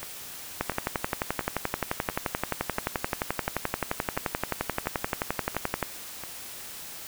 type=two click trains; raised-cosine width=0.5 ms; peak=-10 / -21 dBFS; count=61 / 10; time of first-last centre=0.61-5.827 / 0.03-6.237 s; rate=11.5 / 1.45 Hz; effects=white hiss -41 dBFS RMS until 7.07 s